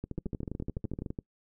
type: two click trains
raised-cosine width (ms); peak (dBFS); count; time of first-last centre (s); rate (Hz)
3; -22 / -23; 13 / 15; 0.18-1.188 / 0.04-1.062; 11.9 / 13.7
effects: noise-tail reverb RT60 0.1 s tail -25 dB re dry